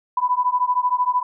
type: beating tone pair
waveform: sine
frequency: 987.8 / 1000.8 Hz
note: B5 / B5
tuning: 0 / +23 cents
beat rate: 13 Hz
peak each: -20 dBFS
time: 0.17-1.23 s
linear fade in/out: 5 ms
effects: none